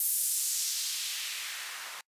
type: noise with band-pass filter sweep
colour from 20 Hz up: blue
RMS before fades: -33 dBFS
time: 0-2.01 s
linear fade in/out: 2 ms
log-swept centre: 12000 to 1100 Hz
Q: 1.2
effects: noise-tail reverb RT60 0.1 s tail -25 dB re dry + resampled to 32000 Hz